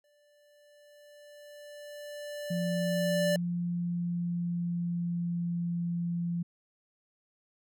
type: tone with exponential growth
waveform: square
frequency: 587 Hz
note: D5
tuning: 1 cent flat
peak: -26 dBFS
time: 0.04-3.36 s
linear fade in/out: 2 ms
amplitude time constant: 720 ms
type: tone with pitch glide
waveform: sine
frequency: 174.61 to 171.91 Hz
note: F3 to F3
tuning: 0 to -27 cents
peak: -29 dBFS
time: 2.5-6.43 s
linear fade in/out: 10 ms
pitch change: -27 cents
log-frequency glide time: 2.96-5.86 s
effects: none